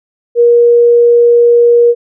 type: tone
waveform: sine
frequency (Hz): 474.9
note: A#4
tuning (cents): +32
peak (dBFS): -3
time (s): 0.35-1.95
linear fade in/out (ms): 50
effects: none